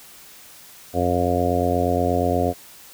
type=harmonic tone; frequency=88.4 Hz; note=F2; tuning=22 cents sharp; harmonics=1 / 2 / 3 / 4 / 5 / 6 / 7 / 8; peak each=-25 / -30 / -25 / -29 / -26 / -26 / -27 / -24 dBFS; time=0.93-2.54 s; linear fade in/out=50 ms; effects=white hiss -45 dBFS RMS until 2.93 s